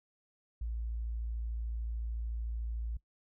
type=tone; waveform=sine; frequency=56.8 Hz; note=A#1; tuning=44 cents flat; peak=-34 dBFS; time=0.61-2.97 s; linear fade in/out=5 ms; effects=noise-tail reverb RT60 0.1 s tail -19 dB re dry